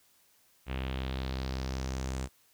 sawtooth tone with low-pass filter sweep, 65.41 Hz, C2, in tune, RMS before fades -35 dBFS, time 0.66-2.29 s, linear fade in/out 50 ms, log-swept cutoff 2700 to 8100 Hz, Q 2.7, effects white hiss -66 dBFS RMS until 2.53 s

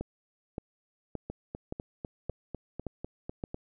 two click trains, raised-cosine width 2 ms, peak -21 / -23 dBFS, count 7 / 10, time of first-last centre 0.01-3.439 / 1.3-3.544 s, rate 1.75 / 4.01 Hz, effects none

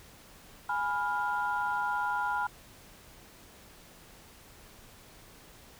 sine chord, F diminished, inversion first, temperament equal with one note detuned, 830.6 / 987.8 / 1405 Hz, Ab5 / Cb6 / F6, 0 / 0 / +10 cents, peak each -32 dBFS, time 0.69-2.47 s, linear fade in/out 5 ms, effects tanh soft clip ceiling -20 dBFS + pink hiss -54 dBFS RMS until 5.79 s

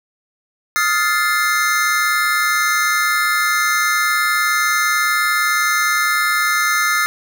square chord, F dominant seventh, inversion third, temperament just, 1257.2 / 1396.9 / 1746.1 / 2095 Hz, Eb6 / F6 / A6 / C7, +18 / 0 / -14 / +2 cents, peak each -21 dBFS, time 0.76-7.06 s, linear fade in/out 0 ms, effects none

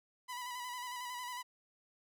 sawtooth tone with vibrato, 987.8 Hz, B5, in tune, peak -37 dBFS, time 0.28-1.43 s, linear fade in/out 20 ms, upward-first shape square, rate 11 Hz, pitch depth 31 cents each way, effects none

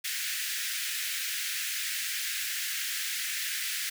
pink high-pass noise, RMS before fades -33 dBFS, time 0.04-3.9 s, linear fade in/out 10 ms, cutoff 1600 Hz, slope 48 dB/octave, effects none

